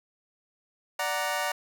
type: chord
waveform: 20% pulse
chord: D augmented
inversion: none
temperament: equal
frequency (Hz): 587.3 / 740 / 932.3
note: D5 / F#5 / A#5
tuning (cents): 0 / 0 / 0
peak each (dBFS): -27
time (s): 0.99-1.52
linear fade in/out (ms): 5
effects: none